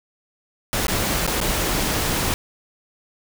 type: noise with dropouts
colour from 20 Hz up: pink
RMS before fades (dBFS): -22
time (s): 0.73-2.34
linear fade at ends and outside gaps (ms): 0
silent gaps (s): 0.868-0.882 / 1.266-1.276 / 1.403-1.413
effects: none